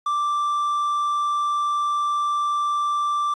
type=tone with quantisation; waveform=triangle; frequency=1174.7 Hz; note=D6; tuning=in tune; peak=-18 dBFS; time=0.06-3.34 s; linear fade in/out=5 ms; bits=8; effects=resampled to 22050 Hz